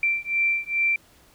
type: beating tone pair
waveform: sine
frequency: 2349 / 2351.4 Hz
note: D7 / D7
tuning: 0 / +2 cents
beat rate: 2.4 Hz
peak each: -24 dBFS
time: 0.03-0.96 s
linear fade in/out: 2 ms
effects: pink hiss -56 dBFS RMS until 1.34 s